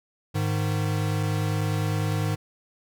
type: tone pair together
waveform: square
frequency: 103.83 / 153.78 Hz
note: G#2 / D#3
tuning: 0 / -20 cents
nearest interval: perfect fifth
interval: 680 cents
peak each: -26 / -28 dBFS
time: 0.34-2.36 s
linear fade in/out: 20 ms
effects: none